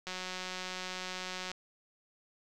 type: click train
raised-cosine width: 0.2 ms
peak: -22 dBFS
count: 267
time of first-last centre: 0.07-1.516 s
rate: 184 Hz
effects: none